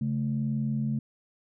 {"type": "tone pair together", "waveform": "sine", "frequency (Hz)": [137.65, 218.5], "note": ["C#3", "A3"], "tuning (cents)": [-12, -12], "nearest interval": "minor sixth", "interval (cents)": 800, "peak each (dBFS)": -28, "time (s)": [0.01, 0.99], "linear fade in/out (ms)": 5, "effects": ["tanh soft clip ceiling -18 dBFS"]}